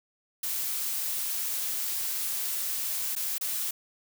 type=noise with dropouts; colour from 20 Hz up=blue; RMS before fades=-31 dBFS; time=0.43-3.71 s; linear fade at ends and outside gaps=5 ms; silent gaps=3.153-3.162 / 3.382-3.41 s; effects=none